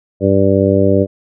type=harmonic tone; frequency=97.8 Hz; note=G2; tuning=4 cents flat; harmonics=1 / 2 / 3 / 4 / 5 / 6; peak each=-16 / -16 / -16 / -16 / -16 / -16 dBFS; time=0.2-1.07 s; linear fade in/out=50 ms; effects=none